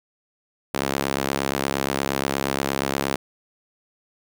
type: tone with high-pass filter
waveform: sawtooth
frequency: 68.5 Hz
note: C#2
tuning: 20 cents flat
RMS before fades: -25 dBFS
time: 0.74-3.16 s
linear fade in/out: 5 ms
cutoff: 270 Hz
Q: 0.63
effects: none